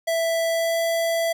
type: tone with pitch glide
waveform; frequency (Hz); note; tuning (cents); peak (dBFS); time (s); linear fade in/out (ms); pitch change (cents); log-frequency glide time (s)
square; 661 to 665.2; E5 to E5; +5 to +16; -21; 0.07-1.33; 10; +11; 0.5-0.79
effects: none